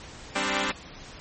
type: chord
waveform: 5% pulse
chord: G suspended fourth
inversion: none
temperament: equal with one note detuned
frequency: 197.36 / 261.6 / 293.7 Hz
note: G3 / C4 / D4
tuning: +12 / 0 / 0 cents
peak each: -18 dBFS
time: 0.35-0.72 s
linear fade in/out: 10 ms
effects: pink hiss -44 dBFS RMS until 1.2 s + MP3 32 kbps